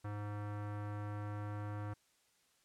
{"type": "tone with low-pass filter", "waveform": "square", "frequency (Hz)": 103.83, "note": "G#2", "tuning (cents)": 0, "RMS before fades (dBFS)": -42, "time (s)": [0.04, 1.94], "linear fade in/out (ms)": 10, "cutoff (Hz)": 1400, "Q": 1.8, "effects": ["white hiss -73 dBFS RMS until 2.64 s", "low-pass 10000 Hz 12 dB/octave"]}